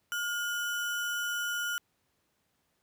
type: tone with sample-and-hold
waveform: sine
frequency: 1424 Hz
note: F6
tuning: 33 cents sharp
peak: -30 dBFS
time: 0.12-1.78 s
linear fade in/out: 0 ms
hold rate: 4410 Hz
effects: pink hiss -75 dBFS RMS until 2.82 s + high-pass 80 Hz 12 dB/octave